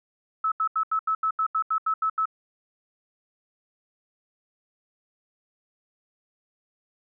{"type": "tone bursts", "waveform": "sine", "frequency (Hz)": 1300, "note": "E6", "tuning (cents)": -24, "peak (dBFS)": -21, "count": 12, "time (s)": [0.44, 2.256], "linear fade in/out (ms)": 5, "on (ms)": 78, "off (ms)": 80, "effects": []}